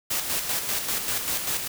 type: noise with tremolo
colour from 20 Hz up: white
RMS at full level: -26 dBFS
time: 0.1-1.68 s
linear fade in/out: 10 ms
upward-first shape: square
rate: 5.1 Hz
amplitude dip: 45%
effects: none